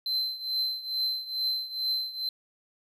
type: tone with tremolo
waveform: triangle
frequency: 4083 Hz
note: C8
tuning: 43 cents flat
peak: -23 dBFS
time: 0.06-2.29 s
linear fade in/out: 2 ms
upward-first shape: triangle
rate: 2.3 Hz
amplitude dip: 85%
effects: none